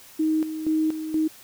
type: tone with tremolo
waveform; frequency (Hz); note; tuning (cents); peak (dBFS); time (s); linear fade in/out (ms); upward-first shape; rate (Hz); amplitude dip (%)
sine; 313.9; D#4; +15; -19; 0.19-1.28; 10; square; 2.1; 65
effects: white hiss -48 dBFS RMS until 1.43 s